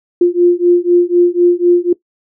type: beating tone pair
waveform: sine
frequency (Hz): 349.2 / 353.2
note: F4 / F4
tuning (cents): 0 / +20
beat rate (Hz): 4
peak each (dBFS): -10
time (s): 0.21-1.93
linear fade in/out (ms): 5
effects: noise-tail reverb RT60 0.1 s tail -19 dB re dry